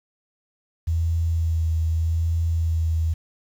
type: tone with vibrato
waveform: sine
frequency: 82 Hz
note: E2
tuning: 9 cents flat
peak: -19 dBFS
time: 0.87-3.14 s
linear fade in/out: 10 ms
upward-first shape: sine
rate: 0.82 Hz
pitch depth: 22 cents each way
effects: 8-bit